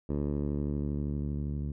10% pulse tone with low-pass filter sweep, 72.6 Hz, D2, 19 cents flat, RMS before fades -32 dBFS, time 0.09-1.72 s, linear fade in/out 5 ms, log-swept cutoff 480 to 160 Hz, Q 0.8, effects none

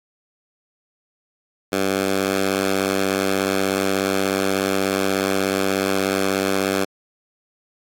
10% pulse tone with high-pass filter, 96.6 Hz, G2, 25 cents flat, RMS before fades -21 dBFS, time 1.72-6.85 s, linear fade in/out 10 ms, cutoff 230 Hz, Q 0.69, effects AAC 48 kbps

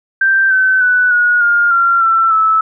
sine tone with pitch steps, 1568 / 1527.8 / 1488.6 / 1450.4 / 1413.2 / 1376.9 / 1341.6 / 1307.2 Hz, G6 / G6 / F#6 / F#6 / F6 / F6 / E6 / E6, 0 / -45 / +10 / -35 / +20 / -25 / +30 / -15 cents, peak -8 dBFS, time 0.21-2.61 s, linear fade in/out 5 ms, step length 300 ms, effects none

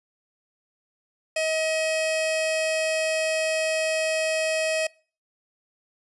sawtooth tone pair together, 635 / 1270 Hz, D#5 / D#6, +35 / +35 cents, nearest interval octave, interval 1200 cents, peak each -19 / -24 dBFS, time 1.36-4.87 s, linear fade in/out 5 ms, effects noise-tail reverb RT60 0.4 s tail -24 dB re dry + resampled to 24000 Hz

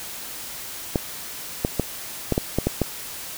clicks, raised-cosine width 2 ms, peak -6 dBFS, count 8, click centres 0.958 / 1.649 / 1.797 / 2.323 / 2.379 / 2.586 / 2.67 / 2.817 s, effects white hiss -35 dBFS RMS until 3.37 s

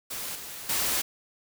white noise with level steps, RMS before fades -35 / -40 / -27 dBFS, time 0.1-1.02 s, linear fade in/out 10 ms, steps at 0.35 / 0.69 s, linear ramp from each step 5 ms, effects none

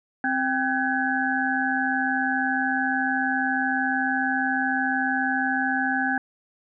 sine tone cluster, 262.1 / 787 / 1520 / 1674 Hz, C4 / G5 / F#6 / G#6, +3 / +7 / +46 / +13 cents, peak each -27 dBFS, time 0.24-6.18 s, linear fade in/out 2 ms, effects none

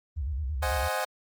sine tone with vibrato, 70.2 Hz, C#2, 22 cents sharp, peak -28 dBFS, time 0.16-0.89 s, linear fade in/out 20 ms, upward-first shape square, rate 9 Hz, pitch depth 170 cents each way
25% pulse chord, Ab dominant seventh, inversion first, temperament equal, 523.3 / 622.3 / 740 / 830.6 Hz, C5 / Eb5 / Gb5 / Ab5, 0 / 0 / 0 / 0 cents, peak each -29 dBFS, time 0.62-1.05 s, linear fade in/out 10 ms
effects Opus 32 kbps

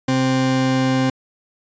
40% pulse tone pair together, 130.81 / 261.6 Hz, C3 / C4, 0 / 0 cents, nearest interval octave, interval 1200 cents, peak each -20 / -17 dBFS, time 0.08-1.1 s, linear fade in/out 5 ms, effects resampled to 16000 Hz

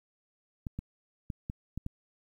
clicks, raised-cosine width 5 ms, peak -23 dBFS, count 6, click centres 0.668 / 0.79 / 1.302 / 1.499 / 1.776 / 1.864 s, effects 10-bit

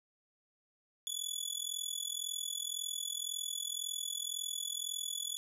20% pulse tone with amplitude modulation, 3422 Hz, A7, 49 cents flat, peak -27 dBFS, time 1.07-5.37 s, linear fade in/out 0 ms, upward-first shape sine, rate 41.9 Hz, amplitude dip 90%, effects none

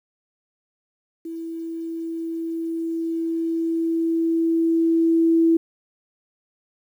sine tone with level ramp, 329.6 Hz, E4, in tune, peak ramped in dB -29 to -13 dBFS, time 1.25-5.57 s, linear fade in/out 5 ms, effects 9-bit

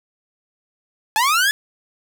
sawtooth linear sweep, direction up, 830.6 to 1731 Hz, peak -11 dBFS, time 1.16-1.51 s, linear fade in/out 0 ms, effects none

